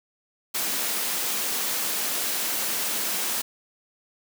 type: high-pass noise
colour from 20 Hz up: white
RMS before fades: -27 dBFS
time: 0.54-3.42 s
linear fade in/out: 10 ms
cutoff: 170 Hz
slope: 48 dB/octave
effects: none